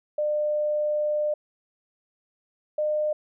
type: tone pair in turn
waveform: sine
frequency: 600 / 605.9 Hz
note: D5 / D#5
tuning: +37 / -46 cents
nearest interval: unison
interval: 17 cents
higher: second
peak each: -22 dBFS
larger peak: neither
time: 0.18-1.34 / 2.78-3.13 s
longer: first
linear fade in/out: 5 ms
effects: none